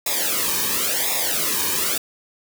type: noise with flanger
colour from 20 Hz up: white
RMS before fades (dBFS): -22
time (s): 0.06-1.98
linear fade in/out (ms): 5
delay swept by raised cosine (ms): 0.66 to 1.49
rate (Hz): 0.94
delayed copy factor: -0.85
effects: none